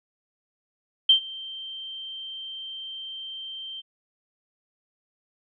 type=tone with ADSR envelope; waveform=sine; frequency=3136 Hz; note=G7; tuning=in tune; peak=-11 dBFS; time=1.09-3.82 s; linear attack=6 ms; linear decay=100 ms; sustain=-23 dB; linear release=27 ms; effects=none